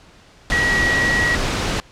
sine tone in noise, 1917 Hz, A#6, 48 cents sharp, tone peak -16 dBFS, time 0.52-1.35 s, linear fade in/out 0 ms, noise pink, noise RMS -21 dBFS, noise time 0.5-1.8 s, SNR +2 dB, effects pink hiss -48 dBFS RMS until 1.91 s + low-pass 6000 Hz 12 dB/octave

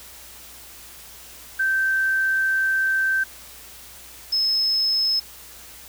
sine tone pair in turn, 1556 / 5187 Hz, G6 / E8, -13 / -29 cents, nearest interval octave + major sixth, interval 2084 cents, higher second, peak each -18 dBFS, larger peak neither, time 1.59-3.24 / 4.32-5.2 s, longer first, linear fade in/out 10 ms, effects added 60 Hz sine -53 dBFS peak until 5.88 s + white hiss -43 dBFS RMS until 5.88 s

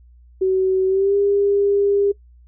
sine tone with pitch glide, 377.5 to 402.3 Hz, F#4 to G4, +35 to +45 cents, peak -14 dBFS, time 0.41-2.12 s, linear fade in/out 10 ms, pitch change +110 cents, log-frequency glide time 0.87-1.15 s, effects noise-tail reverb RT60 0.1 s tail -20 dB re dry + added 60 Hz sine -45 dBFS peak until 2.47 s

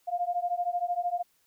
sine beating tone pair, 698.5 / 711.5 Hz, F5 / F5, 0 / +32 cents, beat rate 13 Hz, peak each -30 / -30 dBFS, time 0.07-1.23 s, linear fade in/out 20 ms, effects white hiss -69 dBFS RMS until 1.46 s

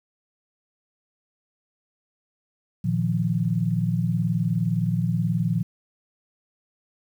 sine chord, Bb suspended fourth, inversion none, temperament equal, 116.54 / 155.56 / 174.61 Hz, Bb2 / Eb3 / F3, 0 / 0 / 0 cents, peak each -25 / -26 / -24 dBFS, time 2.84-5.63 s, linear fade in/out 10 ms, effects 9-bit

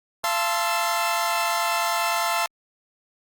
sawtooth chord, F major seventh, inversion none, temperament equal with one note detuned, 684.1 / 880 / 1046.5 / 1318.5 Hz, F5 / A5 / C6 / E6, -36 / 0 / 0 / 0 cents, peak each -23 / -23 / -24 / -25 dBFS, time 0.24-2.46 s, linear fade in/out 0 ms, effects Opus 48 kbps

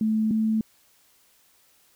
sine tone pair in turn, 218.2 / 219.5 Hz, A3 / A3, -14 / -4 cents, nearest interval unison, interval 10 cents, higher second, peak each -20 dBFS, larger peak neither, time 0.01-0.31 / 0.31-0.61 s, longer neither, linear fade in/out 2 ms, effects white hiss -61 dBFS RMS until 1.95 s

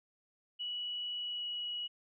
sine tone with pitch glide, 2937 to 2917 Hz, F#7 to F#7, -13 to -25 cents, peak -36 dBFS, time 0.59-1.88 s, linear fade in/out 20 ms, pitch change -12 cents, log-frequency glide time 1.14-1.68 s, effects none

